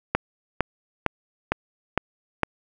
click train, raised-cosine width 0.5 ms, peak -4 dBFS, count 6, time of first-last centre 0.15-2.433 s, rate 2.19 Hz, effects none

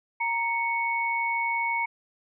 sine tone pair together, 932.1 / 2217 Hz, A#5 / C#7, 0 / 0 cents, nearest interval octave + minor third, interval 1500 cents, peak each -27 dBFS, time 0.2-1.86 s, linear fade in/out 10 ms, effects none

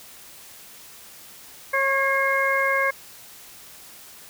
harmonic tone with a mistuned harmonic, 545 Hz, C#5, 29 cents flat, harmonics 1 / 2 / 3 / 4, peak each -25 / -25 / -24 / -24 dBFS, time 1.73-2.91 s, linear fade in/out 10 ms, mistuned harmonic 4, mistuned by -34 cents, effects white hiss -45 dBFS RMS until 4.29 s

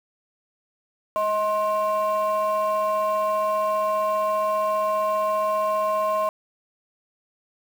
sine tone pair together, 633 / 1060 Hz, D#5 / C6, +30 / +22 cents, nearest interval major sixth, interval 892 cents, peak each -21 dBFS, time 1.16-6.29 s, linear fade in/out 0 ms, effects tanh soft clip ceiling -17 dBFS + 7-bit

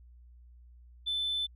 sine tone, 3520 Hz, A7, in tune, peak -28 dBFS, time 1.06-1.47 s, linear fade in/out 20 ms, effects tanh soft clip ceiling -26 dBFS + added 60 Hz sine -52 dBFS peak until 1.55 s

